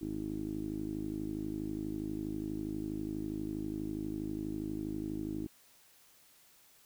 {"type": "tone with low-pass filter", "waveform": "10% pulse", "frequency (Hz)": 52.3, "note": "G#1", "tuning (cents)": 13, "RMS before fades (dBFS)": -38, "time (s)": [0.01, 5.47], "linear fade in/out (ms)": 10, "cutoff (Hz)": 320, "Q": 6, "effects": ["white hiss -63 dBFS RMS until 6.85 s"]}